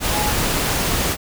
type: tone in noise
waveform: sine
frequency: 840 Hz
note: G#5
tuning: 19 cents sharp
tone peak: -23 dBFS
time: 0.11-0.34 s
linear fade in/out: 50 ms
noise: pink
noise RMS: -20 dBFS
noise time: 0-1.17 s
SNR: -6 dB
effects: none